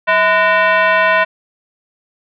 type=tone with frequency modulation; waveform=sine; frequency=185 Hz; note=F#3; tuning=in tune; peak=-9 dBFS; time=0.07-1.25 s; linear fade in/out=20 ms; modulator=830 Hz; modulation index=2.5; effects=none